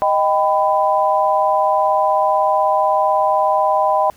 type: chord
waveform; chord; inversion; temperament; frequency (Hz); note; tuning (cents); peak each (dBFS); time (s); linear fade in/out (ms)
sine; Eb augmented; none; equal with one note detuned; 622.3 / 784 / 999.8; Eb5 / G5 / B5; 0 / 0 / +21; -17; 0.02-4.1; 0
effects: pink hiss -50 dBFS RMS until 4.16 s